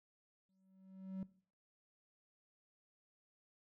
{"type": "tone with exponential growth", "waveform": "triangle", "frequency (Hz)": 190, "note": "F#3", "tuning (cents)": 46, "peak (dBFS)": -37, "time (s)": [0.49, 1.23], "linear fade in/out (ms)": 2, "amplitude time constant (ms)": 160, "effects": ["noise-tail reverb RT60 0.5 s tail -19 dB re dry"]}